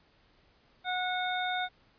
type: harmonic tone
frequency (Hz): 731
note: F#5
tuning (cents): -21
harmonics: 1 / 2 / 3 / 5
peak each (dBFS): -32 / -35 / -39 / -37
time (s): 0.84-1.69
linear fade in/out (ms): 50
effects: pink hiss -65 dBFS RMS until 1.98 s + resampled to 11025 Hz